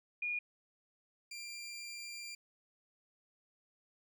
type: tone pair in turn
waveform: sine / 20% pulse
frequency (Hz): 2436 / 2378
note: D#7 / D7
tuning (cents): -37 / +21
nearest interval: unison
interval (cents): 42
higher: first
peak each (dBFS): -34 / -39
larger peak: first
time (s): 0.22-0.39 / 1.31-2.35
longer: second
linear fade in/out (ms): 5
effects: none